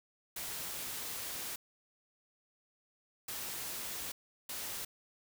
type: noise bursts at uneven times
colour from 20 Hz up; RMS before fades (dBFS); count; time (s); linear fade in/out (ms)
white; -41; 3; 0.36-1.56 / 3.28-4.12 / 4.49-4.85; 5
effects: none